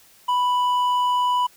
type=tone with hard clipping; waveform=sine; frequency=989 Hz; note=B5; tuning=2 cents sharp; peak=-19 dBFS; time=0.28-1.47 s; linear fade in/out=10 ms; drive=5 dB; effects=white hiss -53 dBFS RMS until 1.56 s